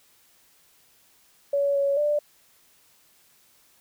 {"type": "tone with pitch steps", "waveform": "sine", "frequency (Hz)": [564, 559, 591], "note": ["C#5", "C#5", "D5"], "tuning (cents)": [30, 14, 11], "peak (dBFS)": -20, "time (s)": [1.53, 2.19], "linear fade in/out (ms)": 5, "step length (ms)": 220, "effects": ["white hiss -60 dBFS RMS until 3.8 s"]}